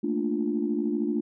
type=chord; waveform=sine; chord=Bb major seventh; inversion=third; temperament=equal; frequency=220 / 233.1 / 293.7 / 349.2 Hz; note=A3 / Bb3 / D4 / F4; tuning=0 / 0 / 0 / 0 cents; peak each=-29 / -32 / -28 / -30 dBFS; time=0.03-1.21 s; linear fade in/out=10 ms; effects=tanh soft clip ceiling -14 dBFS